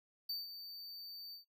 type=tone with ADSR envelope; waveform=square; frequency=4589 Hz; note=D8; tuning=41 cents flat; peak=-37 dBFS; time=0.29-1.45 s; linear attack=7 ms; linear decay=170 ms; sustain=-10 dB; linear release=120 ms; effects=noise-tail reverb RT60 0.2 s tail -25 dB re dry